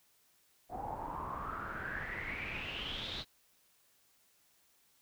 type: noise with low-pass filter sweep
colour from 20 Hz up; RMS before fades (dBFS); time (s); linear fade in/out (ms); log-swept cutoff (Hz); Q
pink; -41; 0.69-3.25; 50; 730 to 4000; 8.6
effects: white hiss -70 dBFS RMS until 5.01 s